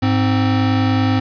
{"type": "tone pair together", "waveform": "square", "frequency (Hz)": [103.83, 261.3], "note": ["G#2", "C4"], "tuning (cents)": [0, -2], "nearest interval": "octave + major third", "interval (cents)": 1598, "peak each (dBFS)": -17, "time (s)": [0.02, 1.2], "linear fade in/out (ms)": 10, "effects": ["resampled to 11025 Hz", "7-bit"]}